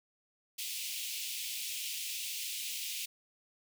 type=high-pass noise; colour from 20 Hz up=pink; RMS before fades=-39 dBFS; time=0.58-3.06 s; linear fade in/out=10 ms; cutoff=2400 Hz; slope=48 dB/octave; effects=none